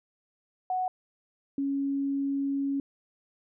sine tone pair in turn, 740 / 277.2 Hz, F#5 / C#4, 0 / 0 cents, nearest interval octave + perfect fourth, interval 1700 cents, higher first, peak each -26 dBFS, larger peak neither, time 0.7-0.88 / 1.58-2.8 s, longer second, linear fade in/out 2 ms, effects none

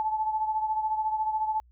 sine beating tone pair, 866 / 880 Hz, A5 / A5, -28 / 0 cents, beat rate 14 Hz, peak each -26 / -33 dBFS, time 0-1.6 s, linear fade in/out 0 ms, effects added 60 Hz sine -55 dBFS peak until 1.71 s

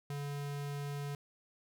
square tone, 143.1 Hz, D3, 45 cents flat, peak -38 dBFS, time 0.1-1.15 s, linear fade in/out 2 ms, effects none

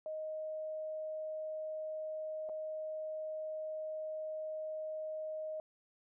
sine tone with dropouts, 624 Hz, D#5, 5 cents sharp, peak -38 dBFS, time 0.06-5.6 s, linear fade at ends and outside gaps 1 ms, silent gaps 2.49-2.495 s, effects none

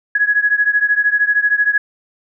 sine beating tone pair, 1670 / 1683 Hz, G#6 / G#6, +9 / +23 cents, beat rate 13 Hz, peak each -14 / -16 dBFS, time 0.15-1.78 s, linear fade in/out 5 ms, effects none

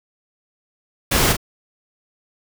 pink noise with echo, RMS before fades -17 dBFS, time 1.11-1.33 s, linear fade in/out 10 ms, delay 38 ms, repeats 1, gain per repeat -6 dB, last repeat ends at 1.368 s, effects none

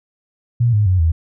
sine tone with pitch steps, 119.1 / 104.89 / 92.37 / 81.35 Hz, A#2 / G#2 / F#2 / E2, +38 / +18 / -2 / -22 cents, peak -11 dBFS, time 0.6-1.12 s, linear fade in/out 10 ms, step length 130 ms, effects none

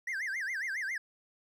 triangle tone with vibrato, 1815 Hz, A#6, 47 cents flat, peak -31 dBFS, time 0.07-0.98 s, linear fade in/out 5 ms, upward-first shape sine, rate 7.3 Hz, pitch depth 280 cents each way, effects none

